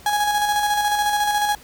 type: tone with tremolo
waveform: 35% pulse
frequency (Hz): 830.6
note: G#5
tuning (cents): 0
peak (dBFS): -15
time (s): 0.06-1.55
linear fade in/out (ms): 2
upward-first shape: square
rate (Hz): 14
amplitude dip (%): 35
effects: added 55 Hz sine -49 dBFS peak until 1.63 s + pink hiss -46 dBFS RMS until 1.63 s